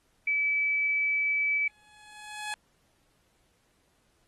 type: tone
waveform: sine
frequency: 2300 Hz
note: D7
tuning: 37 cents flat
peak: -24 dBFS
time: 0.27-1.68 s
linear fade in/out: 5 ms
type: tone with exponential growth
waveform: 15% pulse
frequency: 845 Hz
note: G#5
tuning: 30 cents sharp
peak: -25 dBFS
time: 1.57-2.54 s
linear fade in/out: 0 ms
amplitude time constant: 210 ms
effects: pink hiss -70 dBFS RMS until 4.27 s + AAC 32 kbps